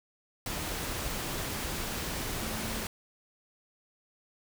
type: tone in noise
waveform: sine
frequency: 220 Hz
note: A3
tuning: in tune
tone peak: -40 dBFS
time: 2.42-2.83 s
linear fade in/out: 2 ms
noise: pink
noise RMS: -35 dBFS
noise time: 0.46-2.87 s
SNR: -8 dB
effects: none